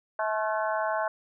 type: harmonic tone with a mistuned harmonic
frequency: 215.9 Hz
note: A3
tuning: 33 cents flat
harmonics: 3 / 4 / 5 / 6 / 7 / 8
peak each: -29 / -31 / -33 / -41 / -34 / -43 dBFS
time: 0.19-1.08 s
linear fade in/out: 2 ms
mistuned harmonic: 6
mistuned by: +83 cents
effects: none